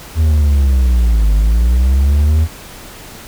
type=linear two-way sweep; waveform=triangle; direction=down then up; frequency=80.9 to 50.4 to 80.9 Hz; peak=-6 dBFS; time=0.15-2.48 s; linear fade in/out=50 ms; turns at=1.34 s; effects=pink hiss -34 dBFS RMS until 3.27 s